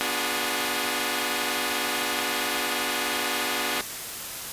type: chord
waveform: 5% pulse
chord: B diminished seventh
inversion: none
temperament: equal with one note detuned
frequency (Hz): 246.9 / 293.7 / 358.4 / 415.3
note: B3 / D4 / F4 / Ab4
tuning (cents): 0 / 0 / +45 / 0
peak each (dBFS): -20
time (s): 0.01-3.81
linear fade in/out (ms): 0
effects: white hiss -35 dBFS RMS until 4.52 s + resampled to 32000 Hz